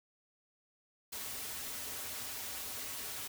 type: noise with comb filter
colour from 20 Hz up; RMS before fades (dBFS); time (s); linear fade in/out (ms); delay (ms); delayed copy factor
white; -42; 1.12-3.28; 10; 5.8; -0.75
effects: none